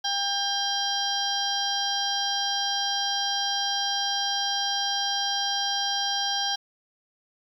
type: harmonic tone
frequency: 800 Hz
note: G5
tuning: 35 cents sharp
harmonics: 1 / 2 / 4 / 5 / 6 / 7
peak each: -30 / -34 / -29 / -34 / -33 / -32 dBFS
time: 0.04-6.56 s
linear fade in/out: 10 ms
effects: 9-bit